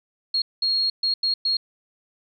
sine tone bursts at uneven times, 4279 Hz, C8, 38 cents sharp, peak -19 dBFS, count 5, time 0.34-0.42 / 0.62-0.9 / 1.03-1.14 / 1.23-1.34 / 1.45-1.57 s, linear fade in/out 5 ms, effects none

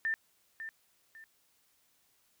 sine tone with echo, 1790 Hz, A6, 29 cents sharp, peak -29 dBFS, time 0.05-0.14 s, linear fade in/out 0 ms, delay 550 ms, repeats 2, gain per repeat -10 dB, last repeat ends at 1.24 s, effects white hiss -71 dBFS RMS until 2.4 s

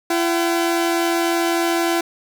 sawtooth tone pair together, 338.3 / 760 Hz, E4 / F#5, +45 / +46 cents, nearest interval octave + major second, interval 1401 cents, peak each -14 / -20 dBFS, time 0.1-2.01 s, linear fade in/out 5 ms, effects none

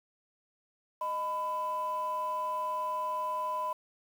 sine tone pair together, 617.8 / 1002 Hz, D#5 / B5, -12 / +25 cents, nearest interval minor sixth, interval 837 cents, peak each -37 / -30 dBFS, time 1.01-3.73 s, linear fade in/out 5 ms, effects tanh soft clip ceiling -26 dBFS + 9-bit

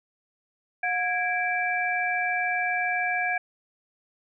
sine tone cluster, 723 / 1650 / 2332 Hz, F#5 / G#6 / D7, -40 / -12 / -13 cents, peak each -28 dBFS, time 0.83-3.38 s, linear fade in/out 5 ms, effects none

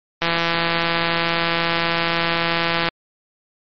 click train, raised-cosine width 0.3 ms, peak -3 dBFS, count 449, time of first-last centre 0.22-2.887 s, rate 168 Hz, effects MP3 32 kbps

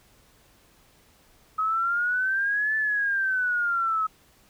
sine exponential two-way sweep, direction up then down, 1269 to 1755 to 1278 Hz, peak -22 dBFS, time 1.58-4.07 s, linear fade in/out 10 ms, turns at 2.76 s, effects pink hiss -59 dBFS RMS until 4.49 s

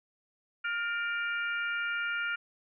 harmonic tone with a mistuned harmonic, 470 Hz, A#4, 14 cents sharp, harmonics 3 / 4 / 5 / 6, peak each -31 / -41 / -38 / -42 dBFS, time 0.64-2.36 s, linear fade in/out 10 ms, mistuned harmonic 4, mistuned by -59 cents, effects none

